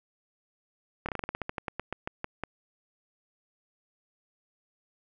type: slowing click train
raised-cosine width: 0.5 ms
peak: -17 dBFS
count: 17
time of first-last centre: 1.06-2.436 s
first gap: 27 ms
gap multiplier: 1.14
effects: none